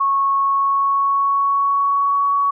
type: tone with pitch glide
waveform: sine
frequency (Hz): 1101 to 1123.5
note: C#6 to C#6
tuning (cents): -12 to +23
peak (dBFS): -14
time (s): 0-2.51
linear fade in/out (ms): 10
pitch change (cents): +35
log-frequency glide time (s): 0.36-2.29
effects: none